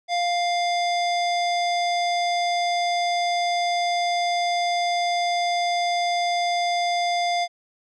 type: tone with low-pass filter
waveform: square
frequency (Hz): 700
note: F5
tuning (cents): +4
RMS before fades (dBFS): -23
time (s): 0.08-7.48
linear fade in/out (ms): 50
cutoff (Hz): 5000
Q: 1.7
effects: none